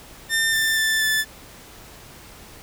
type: tone with pitch steps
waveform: sawtooth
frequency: 1800 / 1783.4 / 1767 / 1750.8 Hz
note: A6 / A6 / A6 / A6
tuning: +39 / +23 / +7 / -9 cents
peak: -15 dBFS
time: 0.29-1.25 s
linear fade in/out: 50 ms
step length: 240 ms
effects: pink hiss -44 dBFS RMS until 2.62 s